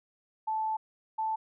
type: tone pair in turn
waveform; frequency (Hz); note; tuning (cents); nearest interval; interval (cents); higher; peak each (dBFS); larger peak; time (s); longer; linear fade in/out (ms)
sine; 875 / 879.2; A5 / A5; -10 / -2; unison; 8; second; -28; neither; 0.47-0.77 / 1.18-1.36; first; 10
effects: none